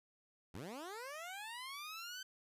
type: linear sweep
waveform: 15% pulse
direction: up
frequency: 72.6 to 1549 Hz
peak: -39 dBFS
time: 0.54-2.23 s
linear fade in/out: 5 ms
effects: resampled to 32000 Hz